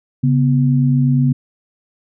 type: tone pair together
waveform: sine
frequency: 138.59 / 246.9 Hz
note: C#3 / B3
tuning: 0 / 0 cents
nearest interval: minor seventh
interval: 1000 cents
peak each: -12 / -16 dBFS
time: 0.23-1.33 s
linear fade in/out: 10 ms
effects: none